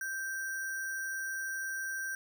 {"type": "tone with sample-and-hold", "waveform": "sine", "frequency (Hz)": 1568, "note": "G6", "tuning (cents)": 0, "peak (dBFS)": -34, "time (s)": [0.01, 2.15], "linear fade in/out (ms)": 2, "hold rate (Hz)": 7350, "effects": []}